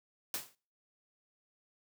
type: noise with exponential decay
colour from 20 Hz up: white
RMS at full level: -33 dBFS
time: 0.34-0.55 s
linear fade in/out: 1 ms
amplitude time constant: 44 ms
effects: noise-tail reverb RT60 0.4 s tail -24 dB re dry + high-pass 100 Hz 12 dB/octave